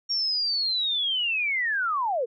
sine linear sweep, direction down, 5588 to 436 Hz, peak -23 dBFS, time 0.09-2.26 s, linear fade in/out 20 ms, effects none

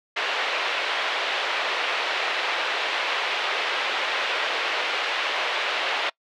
white band-pass noise, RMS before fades -26 dBFS, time 0.16-6.1 s, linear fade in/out 10 ms, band 440 to 3300 Hz, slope 24 dB/octave, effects noise-tail reverb RT60 0.1 s tail -25 dB re dry

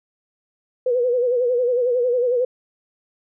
sine tone with vibrato, 492 Hz, B4, 7 cents flat, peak -16 dBFS, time 0.86-2.45 s, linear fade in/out 5 ms, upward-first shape sine, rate 11 Hz, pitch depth 70 cents each way, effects none

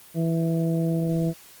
harmonic tone, 164.81 Hz, E3, in tune, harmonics 1 / 2 / 3 / 4, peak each -22 / -28 / -32 / -34 dBFS, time 0.14-1.34 s, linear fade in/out 50 ms, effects white hiss -49 dBFS RMS until 1.6 s + Opus 24 kbps

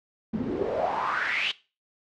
pink noise with band-pass filter sweep, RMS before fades -28 dBFS, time 0.33-1.52 s, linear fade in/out 10 ms, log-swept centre 210 to 3100 Hz, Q 5.4, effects noise-tail reverb RT60 0.3 s tail -18 dB re dry + low-pass 5000 Hz 12 dB/octave

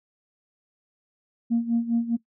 sine tone with tremolo, 233.1 Hz, A#3, in tune, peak -17 dBFS, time 1.5-2.17 s, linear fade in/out 20 ms, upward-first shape sine, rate 4.9 Hz, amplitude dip 80%, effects noise-tail reverb RT60 0.1 s tail -19 dB re dry + tanh soft clip ceiling -15 dBFS

